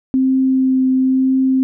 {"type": "tone with vibrato", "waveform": "sine", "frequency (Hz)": 261.6, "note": "C4", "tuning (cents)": 0, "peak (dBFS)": -11, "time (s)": [0.14, 1.63], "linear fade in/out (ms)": 0, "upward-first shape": "triangle", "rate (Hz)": 1, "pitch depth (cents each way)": 12, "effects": []}